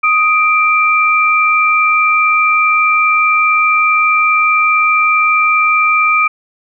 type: tone pair together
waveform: sine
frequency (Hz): 1248.8 / 2356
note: D#6 / D7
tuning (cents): +6 / +5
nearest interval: major seventh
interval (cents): 1099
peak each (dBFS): -11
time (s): 0.03-6.28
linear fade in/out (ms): 10
effects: none